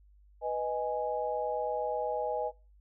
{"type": "chord", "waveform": "sine", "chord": "G# minor", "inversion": "first", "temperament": "equal", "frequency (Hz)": [493.9, 622.3, 830.6], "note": ["B4", "D#5", "G#5"], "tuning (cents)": [0, 0, 0], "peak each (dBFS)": -34, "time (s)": [0.41, 2.52], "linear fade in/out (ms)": 50, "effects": ["noise-tail reverb RT60 0.3 s tail -22 dB re dry", "added 50 Hz sine -57 dBFS peak until 2.8 s"]}